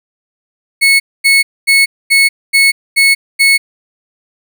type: tone bursts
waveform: 35% pulse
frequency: 2200 Hz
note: C#7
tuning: 14 cents flat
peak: -4 dBFS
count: 7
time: 0.81-3.58 s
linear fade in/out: 20 ms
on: 190 ms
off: 240 ms
effects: none